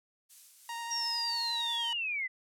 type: noise with tremolo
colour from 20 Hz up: violet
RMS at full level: -47 dBFS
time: 0.29-1.77 s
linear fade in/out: 20 ms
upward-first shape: sine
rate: 2.9 Hz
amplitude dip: 35%
type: tone with vibrato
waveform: sawtooth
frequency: 932.3 Hz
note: A#5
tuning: in tune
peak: -33 dBFS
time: 0.69-1.93 s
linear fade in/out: 2 ms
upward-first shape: square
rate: 11 Hz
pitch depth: 8 cents each way
type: linear sweep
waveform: sine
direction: down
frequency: 5700 to 1975.5 Hz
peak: -31 dBFS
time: 0.9-2.28 s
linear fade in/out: 20 ms
effects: low-pass 10000 Hz 12 dB/octave